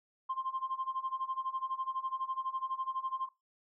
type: tone with tremolo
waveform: sine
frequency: 1053 Hz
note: C6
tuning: 11 cents sharp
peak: -30 dBFS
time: 0.29-3.29 s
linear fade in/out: 10 ms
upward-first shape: sine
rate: 12 Hz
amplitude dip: 90%
effects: noise-tail reverb RT60 0.2 s tail -17 dB re dry + tanh soft clip ceiling -27 dBFS